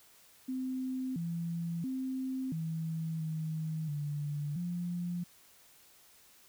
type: tone with pitch steps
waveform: sine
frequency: 258.9 / 168.6 / 261.4 / 161.6 / 158.1 / 146.5 / 175.1 Hz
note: C4 / E3 / C4 / E3 / D#3 / D3 / F3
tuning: -18 / +39 / -1 / -34 / +28 / -4 / +5 cents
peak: -33 dBFS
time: 0.48-5.24 s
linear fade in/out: 10 ms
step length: 680 ms
effects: white hiss -61 dBFS RMS until 6.48 s